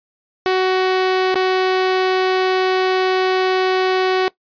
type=tone with dropouts; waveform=sawtooth; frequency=373.5 Hz; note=F#4; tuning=16 cents sharp; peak=-10 dBFS; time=0.46-4.28 s; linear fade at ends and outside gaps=0 ms; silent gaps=1.343-1.356 s; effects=noise-tail reverb RT60 0.1 s tail -20 dB re dry + resampled to 11025 Hz

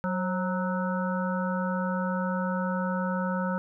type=harmonic tone with a mistuned harmonic; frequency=185.7 Hz; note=F#3; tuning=7 cents sharp; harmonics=1 / 3 / 5 / 7 / 8; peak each=-28 / -33 / -35 / -36 / -37 dBFS; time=0.04-3.58 s; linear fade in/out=0 ms; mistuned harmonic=3; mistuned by=-61 cents; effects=none

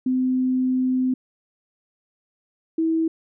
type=tone pair in turn; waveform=sine; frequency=256.5 / 324.2 Hz; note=C4 / E4; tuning=-34 / -29 cents; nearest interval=major third; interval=405 cents; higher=second; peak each=-18 dBFS; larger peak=neither; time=0.06-1.14 / 2.78-3.08 s; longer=first; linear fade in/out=5 ms; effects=none

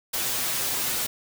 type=noise with comb filter; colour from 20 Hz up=white; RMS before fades=-27 dBFS; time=0.13-1.07 s; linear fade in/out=10 ms; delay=8.1 ms; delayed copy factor=+0.6; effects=none

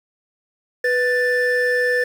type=tone pair together; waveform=triangle; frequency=493.9 / 1766.2 Hz; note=B4 / A6; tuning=0 / +6 cents; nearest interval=octave + minor seventh; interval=2206 cents; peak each=-17 dBFS; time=0.84-2.04 s; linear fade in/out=5 ms; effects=7-bit

